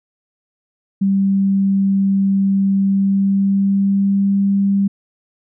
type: tone with pitch glide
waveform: sine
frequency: 195.5 to 197.89 Hz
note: G3 to G3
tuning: -4 to +17 cents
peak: -12 dBFS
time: 1.01-4.88 s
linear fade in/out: 10 ms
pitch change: +21 cents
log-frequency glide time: 2.77-4.36 s
effects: none